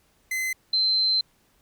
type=tone pair in turn; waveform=45% pulse / sine; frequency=2050 / 4100 Hz; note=C7 / C8; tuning=-36 / -36 cents; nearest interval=octave; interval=1200 cents; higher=second; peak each=-25 / -19 dBFS; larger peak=second; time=0.31-0.53 / 0.73-1.21 s; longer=second; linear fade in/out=5 ms; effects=pink hiss -64 dBFS RMS until 1.61 s